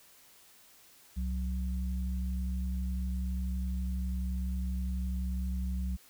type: tone pair together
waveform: sine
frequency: 65.53 / 184.5 Hz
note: C2 / F#3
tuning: +3 / -5 cents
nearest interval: octave + tritone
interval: 1792 cents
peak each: -31 / -38 dBFS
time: 1.16-5.97 s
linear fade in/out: 20 ms
effects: white hiss -59 dBFS RMS until 6.09 s